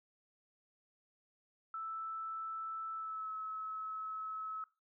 sine tone with pitch glide, 1318.5 to 1292.9 Hz, E6 to E6, 0 to -34 cents, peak -39 dBFS, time 1.74-4.64 s, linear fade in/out 2 ms, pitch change -34 cents, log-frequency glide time 2.94-3.31 s, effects noise-tail reverb RT60 0.3 s tail -20 dB re dry

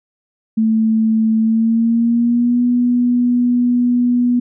sine tone with pitch glide, 221.3 to 244.1 Hz, A3 to B3, +10 to -20 cents, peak -11 dBFS, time 0.57-4.4 s, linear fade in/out 10 ms, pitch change +170 cents, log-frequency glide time 1.39-2.63 s, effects none

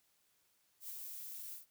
violet noise with ADSR envelope, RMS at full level -45 dBFS, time 0.8-1.66 s, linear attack 84 ms, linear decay 55 ms, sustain -2 dB, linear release 130 ms, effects white hiss -75 dBFS RMS until 1.7 s

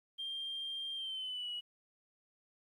sine tone with pitch glide, 3187 to 2922 Hz, G7 to F#7, +28 to -22 cents, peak -37 dBFS, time 0.18-1.61 s, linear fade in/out 20 ms, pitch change -150 cents, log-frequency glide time 0.95-1.5 s, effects tanh soft clip ceiling -34 dBFS + 12-bit

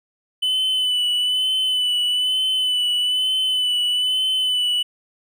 triangle tone with vibrato, 3003 Hz, F#7, 25 cents sharp, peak -16 dBFS, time 0.42-4.83 s, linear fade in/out 10 ms, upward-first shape sine, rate 1.1 Hz, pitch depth 29 cents each way, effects none

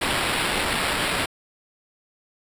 blue noise with sample-and-hold, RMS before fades -24 dBFS, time 0.01-1.26 s, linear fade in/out 10 ms, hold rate 6300 Hz, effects resampled to 32000 Hz

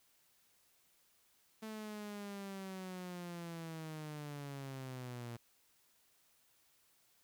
sawtooth linear sweep, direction down, 220 to 116.54 Hz, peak -40 dBFS, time 1.62-5.37 s, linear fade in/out 10 ms, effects white hiss -72 dBFS RMS until 7.23 s

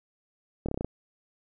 slowing click train, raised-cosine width 2 ms, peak -17 dBFS, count 7, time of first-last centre 0.66-0.846 s, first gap 26 ms, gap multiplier 1.07, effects none

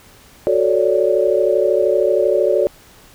sine chord, D major seventh, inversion first, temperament equal, 370 / 440 / 554.4 / 587.3 Hz, F#4 / A4 / C#5 / D5, 0 / 0 / 0 / 0 cents, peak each -18 dBFS, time 0.47-2.67 s, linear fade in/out 0 ms, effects pink hiss -46 dBFS RMS until 3.14 s

